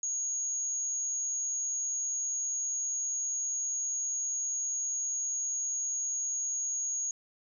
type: tone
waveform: sine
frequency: 6645 Hz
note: G#8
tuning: in tune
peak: -30 dBFS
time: 0.03-7.11 s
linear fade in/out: 2 ms
effects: none